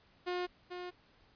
sawtooth tone with echo, 358.3 Hz, F4, 44 cents sharp, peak -30 dBFS, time 0.26-0.47 s, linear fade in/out 20 ms, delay 440 ms, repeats 1, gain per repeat -7 dB, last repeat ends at 0.91 s, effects pink hiss -66 dBFS RMS until 1.35 s + resampled to 11025 Hz

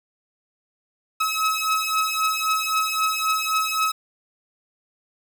sawtooth beating tone pair, 1283 / 1286.8 Hz, E6 / E6, -47 / -42 cents, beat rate 3.8 Hz, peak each -20 dBFS, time 1.2-3.92 s, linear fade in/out 10 ms, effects none

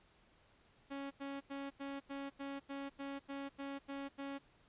sawtooth tone bursts, 277.2 Hz, C#4, in tune, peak -38 dBFS, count 12, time 0.9-4.388 s, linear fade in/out 20 ms, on 210 ms, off 88 ms, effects pink hiss -69 dBFS RMS until 4.68 s + resampled to 8000 Hz

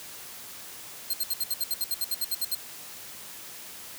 5% pulse tone bursts, 4186 Hz, C8, in tune, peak -18 dBFS, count 15, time 1.1-2.55 s, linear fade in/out 5 ms, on 36 ms, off 65 ms, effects white hiss -43 dBFS RMS until 3.98 s + high-pass 60 Hz 12 dB/octave

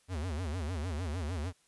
square tone with vibrato, 82.41 Hz, E2, in tune, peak -34 dBFS, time 0.08-1.53 s, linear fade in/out 50 ms, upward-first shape sine, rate 6.6 Hz, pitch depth 230 cents each way, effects white hiss -69 dBFS RMS until 1.67 s + resampled to 24000 Hz

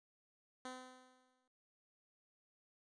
10% pulse tone with exponential decay, 255.5 Hz, C4, 41 cents flat, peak -36 dBFS, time 0.65-1.48 s, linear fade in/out 2 ms, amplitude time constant 180 ms, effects resampled to 22050 Hz

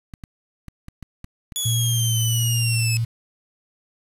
clicks, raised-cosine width 5 ms, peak -25 dBFS, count 7, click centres 0.138 / 0.238 / 0.683 / 0.884 / 1.027 / 1.244 / 1.522 s
15% pulse linear sweep, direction down, 3422 to 2580 Hz, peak -16 dBFS, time 1.56-2.97 s, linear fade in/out 0 ms
sine tone with vibrato, 116 Hz, A#2, 8 cents flat, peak -19 dBFS, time 1.65-3.05 s, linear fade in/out 10 ms, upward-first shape triangle, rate 1.4 Hz, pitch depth 30 cents each way
effects resampled to 32000 Hz + 7-bit

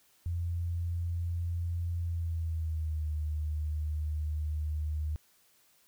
sine tone with pitch glide, 85.7 to 76.35 Hz, F2 to D#2, -32 to -32 cents, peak -30 dBFS, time 0.26-5.16 s, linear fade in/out 0 ms, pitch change -200 cents, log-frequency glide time 2.01-3.12 s, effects white hiss -66 dBFS RMS until 5.87 s

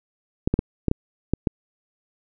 clicks, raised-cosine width 3 ms, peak -6 dBFS, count 7, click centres 0.475 / 0.54 / 0.591 / 0.883 / 0.914 / 1.336 / 1.472 s, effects none

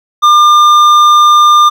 sine tone with hard clipping, 1200 Hz, D6, 37 cents sharp, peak -4 dBFS, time 0.22-1.7 s, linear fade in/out 20 ms, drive 8 dB, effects none

